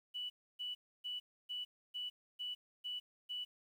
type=tone bursts; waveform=sine; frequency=2960 Hz; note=F#7; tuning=in tune; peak=-39 dBFS; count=8; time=0.14-3.45 s; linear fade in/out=20 ms; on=160 ms; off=290 ms; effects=11-bit